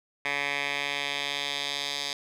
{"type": "tone with band-pass filter sweep", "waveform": "10% pulse", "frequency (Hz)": 142.2, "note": "C#3", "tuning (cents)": 45, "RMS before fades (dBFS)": -31, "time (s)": [0.25, 2.13], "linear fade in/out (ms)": 2, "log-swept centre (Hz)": [2200, 4300], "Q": 2.1, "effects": []}